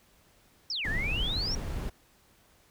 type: exponential two-way sweep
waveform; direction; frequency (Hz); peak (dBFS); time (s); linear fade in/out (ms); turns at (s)
sine; down then up; 5710 to 1661.2 to 5710; -30; 0.7-1.55; 2; 0.88
type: noise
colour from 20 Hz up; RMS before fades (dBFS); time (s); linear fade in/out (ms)
brown; -33; 0.84-1.9; 10
effects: pink hiss -63 dBFS RMS until 2.7 s